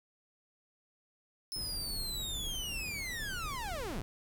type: linear sweep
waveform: sawtooth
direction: down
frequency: 5274 to 85.1 Hz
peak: -34 dBFS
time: 1.52-4.02 s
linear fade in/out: 0 ms
type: noise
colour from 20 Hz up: brown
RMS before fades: -43 dBFS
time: 1.56-4.01 s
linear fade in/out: 0 ms
effects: none